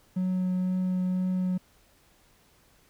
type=tone with vibrato; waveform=triangle; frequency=183.9 Hz; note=F#3; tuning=10 cents flat; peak=-22 dBFS; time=0.16-1.58 s; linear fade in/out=10 ms; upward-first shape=triangle; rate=2 Hz; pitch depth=9 cents each way; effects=tanh soft clip ceiling -18 dBFS + pink hiss -62 dBFS RMS until 2.89 s